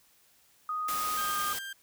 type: tone with pitch glide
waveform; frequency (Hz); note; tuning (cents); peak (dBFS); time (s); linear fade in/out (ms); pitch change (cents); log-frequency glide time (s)
sine; 1244.5 to 1223.8; D#6 to D#6; 0 to -29; -30; 0.69-1.53; 2; -29; 1.19-1.39
type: noise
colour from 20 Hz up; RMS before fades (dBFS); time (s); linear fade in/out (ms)
white; -36; 0.88-1.59; 5
type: tone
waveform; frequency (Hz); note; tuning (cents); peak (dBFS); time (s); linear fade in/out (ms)
30% pulse; 1587; G6; +21; -35; 1.17-1.73; 5
effects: white hiss -64 dBFS RMS until 1.82 s